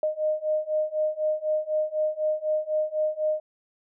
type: beating tone pair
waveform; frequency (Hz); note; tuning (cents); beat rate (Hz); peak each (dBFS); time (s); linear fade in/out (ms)
sine; 614 / 618; D#5 / D#5; -23 / -12; 4; -27 / -26; 0.03-3.4; 2
effects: none